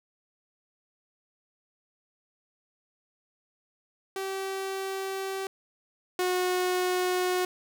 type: tone pair in turn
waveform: sawtooth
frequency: 385.8 / 364.1 Hz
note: G4 / F#4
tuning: -28 / -28 cents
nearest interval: minor second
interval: 100 cents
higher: first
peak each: -27 / -21 dBFS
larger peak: second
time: 4.16-5.47 / 6.19-7.45 s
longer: first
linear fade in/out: 2 ms
effects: none